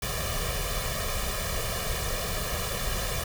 pink noise with comb filter, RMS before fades -30 dBFS, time 0.02-3.24 s, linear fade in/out 5 ms, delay 1.7 ms, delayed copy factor +0.85, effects none

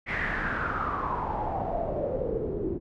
pink noise with low-pass filter sweep, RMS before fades -30 dBFS, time 0.06-2.8 s, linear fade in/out 50 ms, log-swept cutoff 2100 to 340 Hz, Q 6.8, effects none

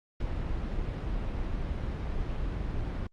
brown noise, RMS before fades -32 dBFS, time 0.2-3.07 s, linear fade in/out 5 ms, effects low-pass 4000 Hz 12 dB/octave + Opus 48 kbps

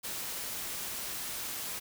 white noise, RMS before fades -38 dBFS, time 0.03-1.8 s, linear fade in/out 20 ms, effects none

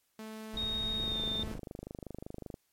sawtooth tone, 218.5 Hz, A3, 12 cents flat, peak -38 dBFS, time 0.19-1.54 s, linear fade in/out 2 ms
brown noise, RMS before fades -42 dBFS, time 0.53-1.59 s, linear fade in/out 10 ms
sine tone with pitch glide, 3729 to 3612 Hz, A#7 to A7, 0 to +45 cents, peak -32 dBFS, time 0.57-1.43 s, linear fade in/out 2 ms, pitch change -55 cents, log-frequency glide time 1.04-1.2 s
click train, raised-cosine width 2 ms, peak -28 dBFS, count 40, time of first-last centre 1-2.542 s, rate 25.3 Hz
effects white hiss -75 dBFS RMS until 2.72 s + MP3 64 kbps

